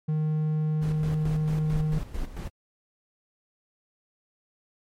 triangle tone, 154.5 Hz, D#3, 12 cents flat, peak -21 dBFS, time 0.08-1.99 s, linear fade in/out 10 ms
brown noise with tremolo, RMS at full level -32 dBFS, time 0.81-2.5 s, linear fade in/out 20 ms, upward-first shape square, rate 4.5 Hz, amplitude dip 65%
effects MP3 64 kbps

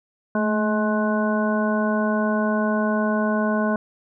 harmonic tone with a mistuned harmonic, 212 Hz, G#3, 36 cents sharp, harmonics 1 / 2 / 3 / 4 / 5 / 7, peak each -21 / -29 / -25 / -34 / -29 / -29 dBFS, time 0.35-3.76 s, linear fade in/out 2 ms, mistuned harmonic 1, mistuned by +42 cents, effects none

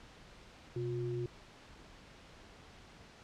sine tone pair together, 126.3 / 357.2 Hz, B2 / F4, +39 / +39 cents, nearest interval octave + tritone, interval 1800 cents, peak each -37 / -37 dBFS, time 0.76-1.26 s, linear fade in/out 2 ms, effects pink hiss -56 dBFS RMS until 3.23 s + low-pass 5000 Hz 12 dB/octave

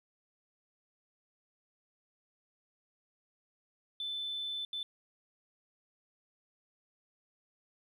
triangle tone bursts at uneven times, 3520 Hz, A7, in tune, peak -32 dBFS, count 2, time 4-4.65 / 4.73-4.83 s, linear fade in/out 2 ms, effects tanh soft clip ceiling -33 dBFS

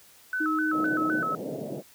sine tone with vibrato, 1396.9 Hz, F6, in tune, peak -26 dBFS, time 0.33-1.35 s, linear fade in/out 2 ms, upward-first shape square, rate 3.9 Hz, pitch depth 130 cents each way
sine tone, 311.1 Hz, D#4, in tune, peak -26 dBFS, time 0.4-1.2 s, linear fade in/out 10 ms
white band-pass noise, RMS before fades -35 dBFS, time 0.71-1.83 s, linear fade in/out 50 ms, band 130 to 640 Hz, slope 48 dB/octave
clicks, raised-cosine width 0.2 ms, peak -34 dBFS, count 2, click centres 0.855 / 0.859 s
effects white hiss -55 dBFS RMS until 1.94 s

